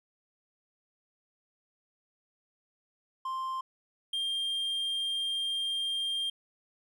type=tone pair in turn; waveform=triangle; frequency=1050 / 3197 Hz; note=C6 / G7; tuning=+6 / +33 cents; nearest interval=octave + perfect fifth; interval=1927 cents; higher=second; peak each=-30 / -28 dBFS; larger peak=second; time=3.25-3.61 / 4.13-6.3 s; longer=second; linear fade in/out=5 ms; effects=none